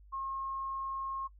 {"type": "tone", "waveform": "sine", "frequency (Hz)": 1077, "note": "C6", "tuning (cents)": 50, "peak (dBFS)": -35, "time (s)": [0.12, 1.28], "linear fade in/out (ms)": 20, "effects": ["noise-tail reverb RT60 0.1 s tail -19 dB re dry", "added 50 Hz sine -54 dBFS peak until 1.39 s"]}